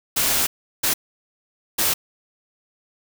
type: noise bursts at uneven times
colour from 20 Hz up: white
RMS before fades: -20 dBFS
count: 3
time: 0.16-0.47 / 0.83-0.94 / 1.78-1.94 s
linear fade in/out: 10 ms
effects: none